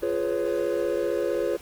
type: chord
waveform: triangle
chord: C# dominant seventh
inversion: first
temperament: just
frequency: 346.5 / 415.8 / 498.9 / 554.4 Hz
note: E#4 / G#4 / B4 / C#5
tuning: -14 / +2 / +17 / 0 cents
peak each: -27 dBFS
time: 0.02-1.57 s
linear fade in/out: 10 ms
effects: pink hiss -47 dBFS RMS until 1.61 s + Opus 24 kbps